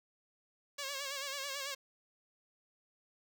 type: tone with vibrato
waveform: 5% pulse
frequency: 554.4 Hz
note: C#5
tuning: in tune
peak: -27 dBFS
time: 0.78-1.75 s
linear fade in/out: 10 ms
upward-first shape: sine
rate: 9.1 Hz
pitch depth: 68 cents each way
effects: 11-bit